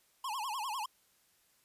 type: tone with vibrato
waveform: square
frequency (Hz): 956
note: A#5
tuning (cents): +43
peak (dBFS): -36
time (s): 0.24-0.86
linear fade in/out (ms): 5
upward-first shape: sine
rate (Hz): 10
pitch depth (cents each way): 250
effects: white hiss -70 dBFS RMS until 1.64 s + resampled to 32000 Hz